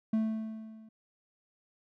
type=tone with level ramp; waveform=triangle; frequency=220 Hz; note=A3; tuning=in tune; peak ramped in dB=-22 to -49 dBFS; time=0.13-0.89 s; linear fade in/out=5 ms; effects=none